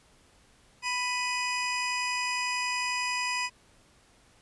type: tone pair together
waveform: 25% pulse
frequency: 989.8 / 2500 Hz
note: B5 / D#7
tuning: +4 / +8 cents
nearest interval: octave + major third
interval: 1604 cents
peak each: -27 dBFS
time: 0.82-3.5 s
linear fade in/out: 50 ms
effects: pink hiss -61 dBFS RMS until 4.41 s + resampled to 24000 Hz